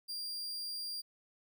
40% pulse tone, 4772 Hz, D8, 27 cents sharp, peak -37 dBFS, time 0.08-1.02 s, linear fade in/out 20 ms, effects none

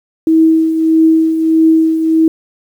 sine tone with tremolo, 321.5 Hz, E4, 43 cents flat, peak -4 dBFS, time 0.27-2.28 s, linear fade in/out 2 ms, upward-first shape triangle, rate 1.6 Hz, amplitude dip 60%, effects 7-bit

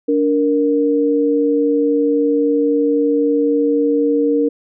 sine tone pair together, 289.9 / 466.2 Hz, D4 / A#4, -22 / 0 cents, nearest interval minor sixth, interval 822 cents, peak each -15 dBFS, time 0.08-4.49 s, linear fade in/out 10 ms, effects none

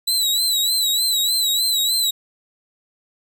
sawtooth tone with vibrato, 3951 Hz, B7, in tune, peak -14 dBFS, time 0.07-2.11 s, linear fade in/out 10 ms, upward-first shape sine, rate 3.3 Hz, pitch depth 76 cents each way, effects none

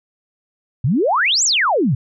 sine exponential two-way sweep, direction up then down, 110 to 8000 to 110 Hz, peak -13 dBFS, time 0.84-1.95 s, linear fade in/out 5 ms, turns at 1.44 s, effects none

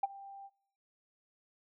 sine tone with ADSR envelope, 790 Hz, G5, 13 cents sharp, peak -24 dBFS, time 0.03-0.5 s, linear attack 6 ms, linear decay 25 ms, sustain -22 dB, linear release 45 ms, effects noise-tail reverb RT60 0.6 s tail -23 dB re dry + tanh soft clip ceiling -21 dBFS

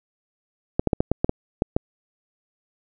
clicks, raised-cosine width 2 ms, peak -5 dBFS, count 9, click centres 0.795 / 0.873 / 0.932 / 1.005 / 1.116 / 1.245 / 1.294 / 1.621 / 1.765 s, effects none

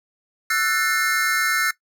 square chord, F# half-diminished seventh, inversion third, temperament just, 1332 / 1480 / 1776 / 2131 Hz, E6 / F#6 / A6 / C7, +18 / 0 / +16 / +31 cents, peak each -25 dBFS, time 0.5-1.71 s, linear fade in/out 5 ms, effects noise-tail reverb RT60 0.1 s tail -18 dB re dry

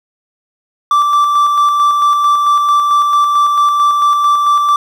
triangle tone with tremolo, 1169 Hz, D6, 8 cents flat, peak -5 dBFS, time 0.91-4.76 s, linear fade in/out 2 ms, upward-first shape square, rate 4.5 Hz, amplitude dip 30%, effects 7-bit

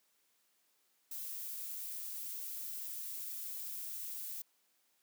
violet noise, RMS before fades -43 dBFS, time 1.11-4.42 s, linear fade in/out 5 ms, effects white hiss -75 dBFS RMS until 5.02 s + high-pass 200 Hz 12 dB/octave

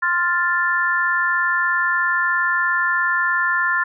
sine chord, F major, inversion second, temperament equal, 1046.5 / 1396.9 / 1760 Hz, C6 / F6 / A6, 0 / 0 / 0 cents, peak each -23 / -21 / -19 dBFS, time 0.02-3.84 s, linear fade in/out 10 ms, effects none

